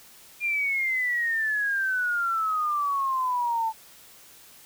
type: exponential sweep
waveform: sine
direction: down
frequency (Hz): 2420 to 880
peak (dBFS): -23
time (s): 0.4-3.73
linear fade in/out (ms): 50
effects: white hiss -51 dBFS RMS until 4.65 s

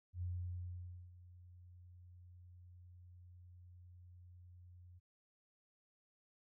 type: tone with ADSR envelope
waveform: sine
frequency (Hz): 89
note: F2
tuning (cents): +33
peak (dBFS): -38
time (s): 0.13-5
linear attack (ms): 89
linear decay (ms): 890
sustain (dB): -18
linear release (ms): 24
effects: none

